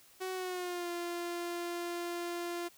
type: tone with pitch glide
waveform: sawtooth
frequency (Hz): 373.4 to 346.4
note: F#4 to F4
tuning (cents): +16 to -14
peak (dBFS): -32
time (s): 0.2-2.69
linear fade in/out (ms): 20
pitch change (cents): -130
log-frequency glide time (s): 0.33-0.9
effects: white hiss -61 dBFS RMS until 2.77 s